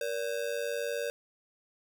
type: ring-modulated tone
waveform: square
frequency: 523.3 Hz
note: C5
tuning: in tune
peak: -29 dBFS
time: 0.01-1.1 s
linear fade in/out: 0 ms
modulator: 49.9 Hz
effects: none